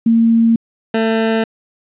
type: tone pair in turn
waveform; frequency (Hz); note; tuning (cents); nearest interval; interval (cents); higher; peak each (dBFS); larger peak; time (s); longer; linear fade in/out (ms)
sine / 20% pulse; 228.7 / 223.5; A#3 / A3; -33 / +27; unison; 40; first; -8; neither; 0.06-0.56 / 0.94-1.44; neither; 5
effects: resampled to 8000 Hz + 8-bit